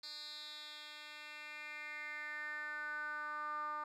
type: tone with band-pass filter sweep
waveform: 10% pulse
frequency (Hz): 300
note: D4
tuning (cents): +37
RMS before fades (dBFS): -45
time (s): 0.03-3.84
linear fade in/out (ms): 5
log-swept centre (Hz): 4400 to 1100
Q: 5.4
effects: none